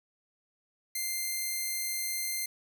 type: tone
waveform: 5% pulse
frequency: 2093 Hz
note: C7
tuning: in tune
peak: -21 dBFS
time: 0.95-2.46 s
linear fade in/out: 5 ms
effects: none